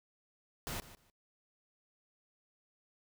pink noise with echo, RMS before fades -40 dBFS, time 0.67-0.8 s, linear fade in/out 0 ms, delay 150 ms, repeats 2, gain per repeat -15 dB, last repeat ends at 1.1 s, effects noise-tail reverb RT60 0.1 s tail -23 dB re dry

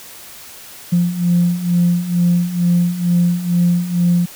sine beating tone pair, 173.2 / 175.4 Hz, F3 / F3, -14 / +8 cents, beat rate 2.2 Hz, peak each -17 / -13 dBFS, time 0.92-4.26 s, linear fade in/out 10 ms, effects tanh soft clip ceiling -6 dBFS + white hiss -37 dBFS RMS until 4.35 s

